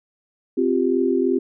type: chord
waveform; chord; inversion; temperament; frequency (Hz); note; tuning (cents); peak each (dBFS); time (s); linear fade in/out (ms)
sine; C suspended fourth; none; equal; 261.6 / 349.2 / 392; C4 / F4 / G4; 0 / 0 / 0; -21; 0.57-1.39; 10
effects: none